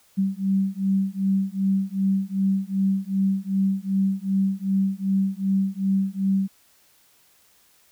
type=beating tone pair; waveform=sine; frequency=192.4 / 195 Hz; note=G3 / G3; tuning=-32 / -9 cents; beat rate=2.6 Hz; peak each=-23 dBFS; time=0.17-6.48 s; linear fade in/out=20 ms; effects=white hiss -59 dBFS RMS until 7.91 s